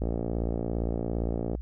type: click train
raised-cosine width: 2 ms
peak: -17 dBFS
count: 89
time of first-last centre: 0.02-1.55 s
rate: 57.5 Hz
effects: added 60 Hz sine -33 dBFS peak until 1.61 s